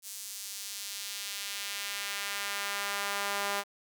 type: tone with high-pass filter sweep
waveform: sawtooth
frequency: 201.2 Hz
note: G3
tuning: 45 cents sharp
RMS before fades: -36 dBFS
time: 0.02-3.64 s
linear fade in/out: 50 ms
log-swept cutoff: 7200 to 790 Hz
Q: 0.87
effects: none